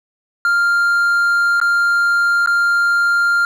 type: tone with dropouts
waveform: triangle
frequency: 1396.9 Hz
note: F6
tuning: in tune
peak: -10 dBFS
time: 0.45-3.45 s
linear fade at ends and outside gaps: 1 ms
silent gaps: 1.601-1.614 / 2.461-2.473 s
effects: none